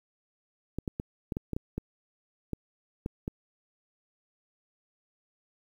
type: clicks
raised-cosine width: 3 ms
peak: -19 dBFS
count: 11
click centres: 0.786 / 0.878 / 0.999 / 1.322 / 1.369 / 1.533 / 1.565 / 1.78 / 2.533 / 3.061 / 3.279 s
effects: 9-bit